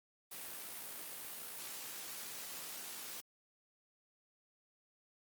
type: noise with amplitude modulation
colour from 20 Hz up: white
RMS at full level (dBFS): -45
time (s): 0.31-3.21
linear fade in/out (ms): 10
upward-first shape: sine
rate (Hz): 58.9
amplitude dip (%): 30
effects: high-pass 150 Hz 12 dB/octave + Opus 32 kbps